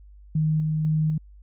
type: tone with tremolo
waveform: sine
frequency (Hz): 155.56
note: D#3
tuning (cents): 0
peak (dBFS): -19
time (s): 0.35-1.18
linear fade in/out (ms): 5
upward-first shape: square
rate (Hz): 2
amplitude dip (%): 25
effects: added 50 Hz sine -45 dBFS peak until 1.42 s